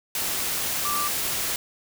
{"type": "tone in noise", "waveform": "sine", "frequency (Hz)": 1174.7, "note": "D6", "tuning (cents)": 0, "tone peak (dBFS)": -26, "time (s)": [0.85, 1.08], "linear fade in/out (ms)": 2, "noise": "white", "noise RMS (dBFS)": -27, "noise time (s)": [0.15, 1.56], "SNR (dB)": -2, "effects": []}